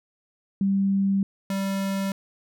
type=tone pair in turn; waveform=sine / square; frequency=196 / 195.04 Hz; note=G3 / G3; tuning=0 / -8 cents; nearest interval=unison; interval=8 cents; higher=first; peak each=-19 / -25 dBFS; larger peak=first; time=0.61-1.23 / 1.5-2.12 s; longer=neither; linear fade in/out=2 ms; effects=none